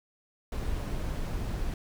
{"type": "noise", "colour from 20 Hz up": "brown", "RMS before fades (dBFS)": -32, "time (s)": [0.52, 1.74], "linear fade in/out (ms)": 2, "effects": []}